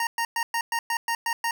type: tone bursts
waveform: 25% pulse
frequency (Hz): 927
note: A#5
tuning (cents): -10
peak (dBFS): -20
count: 9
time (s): 0-1.51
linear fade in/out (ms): 2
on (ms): 70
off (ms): 110
effects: none